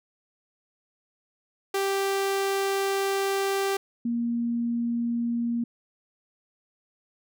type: tone pair in turn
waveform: sawtooth / sine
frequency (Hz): 392 / 235.5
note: G4 / A#3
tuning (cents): 0 / +18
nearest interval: major sixth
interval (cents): 882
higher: first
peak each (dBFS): -20 / -24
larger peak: first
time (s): 1.74-3.77 / 4.05-5.64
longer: first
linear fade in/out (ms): 5
effects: none